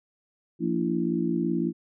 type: harmonic tone with a mistuned harmonic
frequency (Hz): 58.27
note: A#1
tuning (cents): 0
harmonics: 3 / 4 / 5 / 6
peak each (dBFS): -29 / -29 / -30 / -28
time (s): 0.59-1.73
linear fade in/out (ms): 50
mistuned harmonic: 6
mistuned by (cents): -65
effects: none